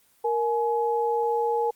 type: tone pair together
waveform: sine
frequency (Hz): 466.9 / 845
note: A#4 / G#5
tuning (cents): +3 / +30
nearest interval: minor seventh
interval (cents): 1027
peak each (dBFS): -24 / -25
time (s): 0.24-1.71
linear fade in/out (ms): 10
effects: white hiss -62 dBFS RMS until 1.75 s + Opus 24 kbps